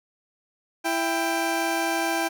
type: tone pair together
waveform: 20% pulse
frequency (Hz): 332.2 / 790.1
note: E4 / G5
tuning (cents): +13 / +13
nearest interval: octave + minor third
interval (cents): 1500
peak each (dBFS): -21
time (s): 0.84-2.29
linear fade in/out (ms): 20
effects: none